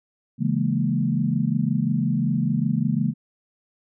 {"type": "chord", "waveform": "sine", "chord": "A# half-diminished seventh", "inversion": "first", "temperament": "equal", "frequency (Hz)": [138.59, 164.81, 207.7, 233.1], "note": ["C#3", "E3", "G#3", "A#3"], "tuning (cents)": [0, 0, 0, 0], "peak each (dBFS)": -25, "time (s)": [0.38, 3.14], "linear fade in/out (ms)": 50, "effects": []}